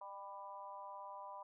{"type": "harmonic tone with a mistuned harmonic", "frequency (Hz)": 198, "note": "G3", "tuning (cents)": 18, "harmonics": [3, 4, 5, 6], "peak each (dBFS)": [-55, -54, -49, -60], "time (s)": [0.01, 1.43], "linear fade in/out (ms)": 5, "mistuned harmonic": 3, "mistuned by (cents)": 24, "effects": []}